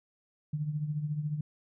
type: tone with tremolo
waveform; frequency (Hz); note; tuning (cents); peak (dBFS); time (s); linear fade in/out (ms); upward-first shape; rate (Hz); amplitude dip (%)
sine; 150.1; D3; +38; -27; 0.53-1.41; 5; triangle; 14; 70
effects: none